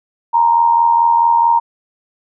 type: tone with amplitude modulation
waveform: sine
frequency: 932.3 Hz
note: A#5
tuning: in tune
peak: -6 dBFS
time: 0.33-1.6 s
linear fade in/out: 20 ms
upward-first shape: sine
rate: 84.6 Hz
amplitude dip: 55%
effects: none